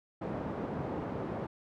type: band-pass noise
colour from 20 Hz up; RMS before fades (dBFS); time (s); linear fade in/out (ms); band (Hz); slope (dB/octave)
pink; -37; 0.21-1.47; 10; 130 to 790; 12
effects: none